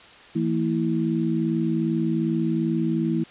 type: tone cluster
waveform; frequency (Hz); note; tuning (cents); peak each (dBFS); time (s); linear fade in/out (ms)
sine; 165.1 / 225.1 / 327.7; E3 / A3 / E4; +3 / +40 / -10; -25; 0.35-3.24; 10
effects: white hiss -47 dBFS RMS until 3.3 s + resampled to 8000 Hz